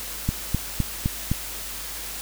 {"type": "click train", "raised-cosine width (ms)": 5, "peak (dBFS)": -9, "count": 5, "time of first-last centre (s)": [0.29, 1.316], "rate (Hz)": 3.9, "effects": ["added 50 Hz sine -42 dBFS peak until 2.21 s", "white hiss -34 dBFS RMS until 2.21 s"]}